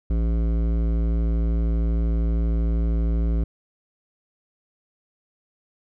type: tone with hard clipping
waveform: sine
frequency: 56.4 Hz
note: A1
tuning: 44 cents sharp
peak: -21 dBFS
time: 0.1-3.44 s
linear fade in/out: 5 ms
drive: 14 dB
effects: none